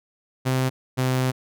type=tone pair in turn; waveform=sawtooth; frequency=130 / 128.95 Hz; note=C3 / C3; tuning=-11 / -25 cents; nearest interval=unison; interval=14 cents; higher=first; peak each=-16 dBFS; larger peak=neither; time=0.45-0.7 / 0.97-1.32 s; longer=second; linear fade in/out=20 ms; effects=none